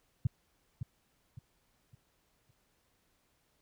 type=tone with echo; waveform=sine; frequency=120.6 Hz; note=B2; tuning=41 cents flat; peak=-23 dBFS; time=0.25-0.27 s; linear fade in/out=5 ms; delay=560 ms; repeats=4; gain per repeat=-9 dB; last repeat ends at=2.51 s; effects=pink hiss -74 dBFS RMS until 3.61 s